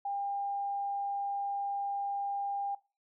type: tone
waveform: sine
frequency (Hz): 801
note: G5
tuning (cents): +37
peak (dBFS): -32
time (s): 0.05-2.75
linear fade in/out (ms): 5
effects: noise-tail reverb RT60 0.3 s tail -20 dB re dry